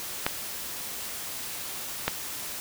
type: clicks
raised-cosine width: 0.3 ms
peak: -7 dBFS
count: 2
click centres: 0.265 / 2.08 s
effects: white hiss -36 dBFS RMS until 2.6 s